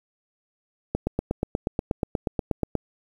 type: click train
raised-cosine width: 2 ms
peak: -10 dBFS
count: 16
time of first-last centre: 0.95-2.753 s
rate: 8.32 Hz
effects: 8-bit